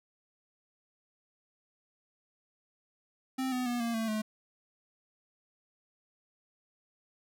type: tone with pitch steps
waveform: square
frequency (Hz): 261.6 / 251.7 / 242.1 / 232.9 / 224.1 / 215.6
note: C4 / B3 / B3 / A#3 / A3 / A3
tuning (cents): 0 / +33 / -34 / -1 / +32 / -35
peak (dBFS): -31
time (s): 3.38-4.22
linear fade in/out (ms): 10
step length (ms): 140
effects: none